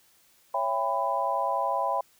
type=chord; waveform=sine; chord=C# half-diminished seventh; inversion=none; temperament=just; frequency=554.4 / 665.2 / 798.3 / 997.9 Hz; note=C#5 / E5 / G5 / B5; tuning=0 / +16 / +31 / +18 cents; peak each=-32 / -31 / -30 / -28 dBFS; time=0.54-2.01 s; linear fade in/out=5 ms; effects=white hiss -62 dBFS RMS until 2.19 s